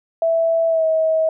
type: tone with pitch glide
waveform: sine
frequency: 659.3 to 639.4 Hz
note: E5 to D#5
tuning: 0 to +47 cents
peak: -14 dBFS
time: 0.22-1.29 s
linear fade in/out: 2 ms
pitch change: -53 cents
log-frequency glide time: 0.68-0.85 s
effects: none